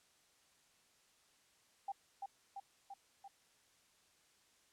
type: tone with echo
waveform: sine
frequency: 792 Hz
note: G5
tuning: 18 cents sharp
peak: -38 dBFS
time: 1.88-1.92 s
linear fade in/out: 5 ms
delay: 340 ms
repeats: 4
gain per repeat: -3 dB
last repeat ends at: 3.28 s
effects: white hiss -71 dBFS RMS until 4.72 s + low-pass 9000 Hz 12 dB/octave